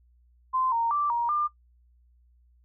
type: tone with pitch steps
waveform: sine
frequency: 1035 / 925 / 1172 / 944 / 1197 Hz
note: C6 / A#5 / D6 / A#5 / D6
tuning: -19 / -14 / -4 / +22 / +33 cents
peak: -23 dBFS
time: 0.53-1.48 s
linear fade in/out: 20 ms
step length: 190 ms
effects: noise-tail reverb RT60 0.1 s tail -19 dB re dry + added 60 Hz sine -58 dBFS peak until 2.64 s